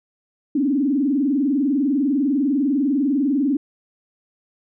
sine tone with vibrato, 277.2 Hz, C#4, in tune, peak -16 dBFS, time 0.55-3.57 s, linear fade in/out 5 ms, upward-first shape sine, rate 20 Hz, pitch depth 180 cents each way, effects none

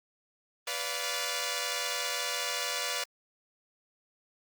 5% pulse chord, B diminished, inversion none, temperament equal with one note detuned, 493.9 / 578.6 / 698.5 Hz, B4 / D5 / F5, 0 / -26 / 0 cents, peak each -24 / -23 / -25 dBFS, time 0.67-3.04 s, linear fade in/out 5 ms, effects Opus 32 kbps

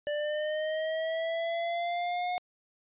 square linear sweep, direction up, 587.3 to 723 Hz, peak -30 dBFS, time 0.07-2.38 s, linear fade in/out 0 ms, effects resampled to 8000 Hz

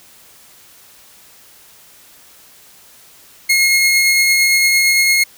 sawtooth tone with tremolo, 2156 Hz, C#7, 49 cents flat, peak -6 dBFS, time 3.49-5.24 s, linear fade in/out 10 ms, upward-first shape triangle, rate 8.8 Hz, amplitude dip 25%, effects white hiss -45 dBFS RMS until 5.37 s

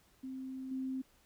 sine tone with level steps, 262.1 Hz, C4, 3 cents sharp, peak -40 / -35 dBFS, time 0.23-1.02 s, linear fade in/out 10 ms, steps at 0.71 s, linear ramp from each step 5 ms, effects pink hiss -68 dBFS RMS until 1.25 s

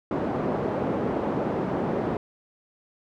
pink band-pass noise, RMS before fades -27 dBFS, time 0.11-2.17 s, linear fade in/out 2 ms, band 200 to 700 Hz, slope 12 dB/octave, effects none

